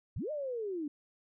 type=linear two-way sweep; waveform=sine; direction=up then down; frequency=55 to 622.3 to 280.6 Hz; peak=-34 dBFS; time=0.16-0.88 s; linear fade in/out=5 ms; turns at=0.31 s; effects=none